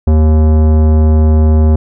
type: tone with tanh clipping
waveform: sine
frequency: 77.78 Hz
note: D#2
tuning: in tune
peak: -7 dBFS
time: 0.07-1.76 s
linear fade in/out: 5 ms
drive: 17 dB
effects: none